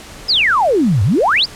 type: exponential two-way sweep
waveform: sine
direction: down then up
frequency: 5320 to 91 to 5320 Hz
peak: -10 dBFS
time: 0.28-1.46 s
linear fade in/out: 20 ms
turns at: 1.03 s
effects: pink hiss -35 dBFS RMS until 1.55 s + low-pass 10000 Hz 12 dB/octave